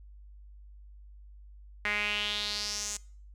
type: tone with band-pass filter sweep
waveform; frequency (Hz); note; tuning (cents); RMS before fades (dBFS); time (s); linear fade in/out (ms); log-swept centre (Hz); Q
sawtooth; 207.7; G#3; 0; -33; 1.85-2.97; 2; 2000 to 7200; 4.2
effects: noise-tail reverb RT60 0.5 s tail -23 dB re dry + added 50 Hz sine -48 dBFS peak until 3.34 s